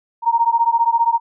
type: beating tone pair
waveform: sine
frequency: 922 / 937 Hz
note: A#5 / A#5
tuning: -19 / +9 cents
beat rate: 15 Hz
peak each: -16 dBFS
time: 0.22-1.2 s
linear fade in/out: 50 ms
effects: none